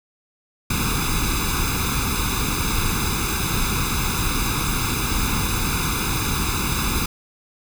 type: noise with comb filter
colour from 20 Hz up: pink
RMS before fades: -22 dBFS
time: 0.7-7.06 s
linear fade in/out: 5 ms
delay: 0.8 ms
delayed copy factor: +0.95
effects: none